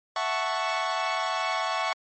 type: chord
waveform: sawtooth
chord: F# minor seventh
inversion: third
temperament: equal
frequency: 659.3 / 740 / 880 / 1108.7 Hz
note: E5 / F#5 / A5 / C#6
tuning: 0 / 0 / 0 / 0 cents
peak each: -28 / -28 / -29 / -25 dBFS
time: 0.16-1.93 s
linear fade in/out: 2 ms
effects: low-pass 5000 Hz 12 dB/octave + MP3 32 kbps